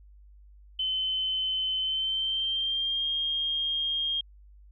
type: tone with pitch glide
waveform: sine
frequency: 3056 to 3228 Hz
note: G7 to G#7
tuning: -45 to -50 cents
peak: -26 dBFS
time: 0.79-4.21 s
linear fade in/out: 5 ms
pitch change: +95 cents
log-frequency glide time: 1.79-3.08 s
effects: added 50 Hz sine -50 dBFS peak until 4.71 s